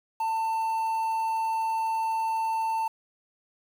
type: tone with quantisation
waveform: triangle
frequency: 894 Hz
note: A5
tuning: 27 cents sharp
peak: -23 dBFS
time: 0.2-2.88 s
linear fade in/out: 5 ms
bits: 8
effects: none